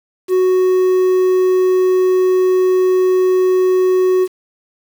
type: tone with quantisation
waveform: triangle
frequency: 370 Hz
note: F#4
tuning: in tune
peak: -8 dBFS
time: 0.28-4.28 s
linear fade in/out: 50 ms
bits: 6
effects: none